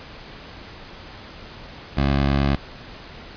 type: tone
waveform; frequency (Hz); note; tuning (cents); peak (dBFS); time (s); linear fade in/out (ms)
15% pulse; 69.5; C#2; +5; -11; 1.97-2.56; 5
effects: pink hiss -40 dBFS RMS until 3.36 s + resampled to 11025 Hz